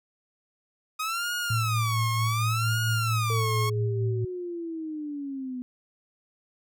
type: tone with vibrato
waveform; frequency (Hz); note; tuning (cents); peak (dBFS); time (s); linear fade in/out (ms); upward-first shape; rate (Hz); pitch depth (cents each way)
sawtooth; 1244.5; D#6; 0; -24; 0.99-3.7; 10; sine; 0.68; 250
type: tone with tremolo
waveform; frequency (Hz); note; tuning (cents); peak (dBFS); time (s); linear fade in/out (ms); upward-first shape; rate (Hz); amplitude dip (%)
sine; 112; A2; +31; -23; 1.5-4.25; 5; sine; 4.4; 30
type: linear sweep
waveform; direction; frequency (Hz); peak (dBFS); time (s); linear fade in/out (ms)
sine; down; 454.8 to 246.9; -31; 3.3-5.62; 0
effects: none